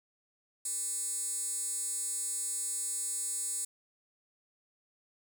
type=tone with high-pass filter; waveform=10% pulse; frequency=300 Hz; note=D4; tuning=37 cents sharp; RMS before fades=-35 dBFS; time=0.65-3.65 s; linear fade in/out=5 ms; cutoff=8700 Hz; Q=8.7; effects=none